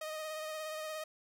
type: tone with vibrato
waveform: sawtooth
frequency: 622.3 Hz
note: D#5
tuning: in tune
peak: -35 dBFS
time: 0.01-1.04 s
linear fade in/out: 5 ms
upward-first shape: sine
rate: 17 Hz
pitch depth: 22 cents each way
effects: none